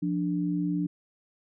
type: tone pair together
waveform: sine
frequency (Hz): 174.64 / 293.7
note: F3 / D4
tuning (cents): 0 / 0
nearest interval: major sixth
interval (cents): 900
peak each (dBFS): -28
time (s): 0.02-0.87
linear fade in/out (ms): 10
effects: none